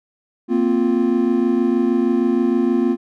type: chord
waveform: triangle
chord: Bb suspended second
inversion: none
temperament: equal with one note detuned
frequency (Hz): 233.1 / 259.5 / 349.2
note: Bb3 / C4 / F4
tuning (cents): 0 / -14 / 0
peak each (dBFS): -17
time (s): 0.48-2.97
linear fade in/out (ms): 50
effects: none